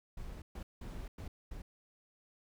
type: noise bursts at uneven times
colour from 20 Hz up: brown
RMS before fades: -44 dBFS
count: 5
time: 0.17-0.42 / 0.55-0.63 / 0.81-1.08 / 1.18-1.28 / 1.51-1.62 s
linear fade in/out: 5 ms
effects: none